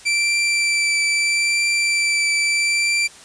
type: tone with vibrato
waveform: sawtooth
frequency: 2338 Hz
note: D7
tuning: 8 cents flat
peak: -13 dBFS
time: 0.05-3.08 s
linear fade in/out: 20 ms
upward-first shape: triangle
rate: 0.77 Hz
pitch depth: 13 cents each way
effects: white hiss -43 dBFS RMS until 3.24 s + resampled to 22050 Hz